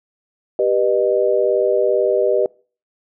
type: chord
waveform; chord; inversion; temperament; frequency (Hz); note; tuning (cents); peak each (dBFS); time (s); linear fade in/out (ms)
sine; G augmented; none; just; 392 / 490 / 612.5; G4 / B4 / D#5; 0 / -14 / -27; -18; 0.59-2.46; 2
effects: noise-tail reverb RT60 0.4 s tail -25 dB re dry